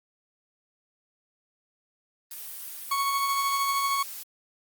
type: noise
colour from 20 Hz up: blue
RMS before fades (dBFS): -39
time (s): 2.31-4.23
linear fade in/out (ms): 2
type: tone with tremolo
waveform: 40% pulse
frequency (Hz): 1108.7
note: C#6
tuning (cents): 0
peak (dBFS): -22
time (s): 2.91-4.03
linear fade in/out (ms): 5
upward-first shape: triangle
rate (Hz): 13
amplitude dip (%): 35
effects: Opus 32 kbps